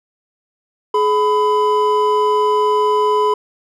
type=tone pair together; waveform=triangle; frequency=422.2 / 1000 Hz; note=G#4 / B5; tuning=+29 / +21 cents; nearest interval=octave + minor third; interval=1492 cents; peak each=-13 dBFS; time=0.94-3.34 s; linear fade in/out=5 ms; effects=none